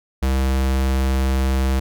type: tone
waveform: square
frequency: 66.1 Hz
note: C2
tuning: 18 cents sharp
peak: -17 dBFS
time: 0.22-1.8 s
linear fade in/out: 10 ms
effects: none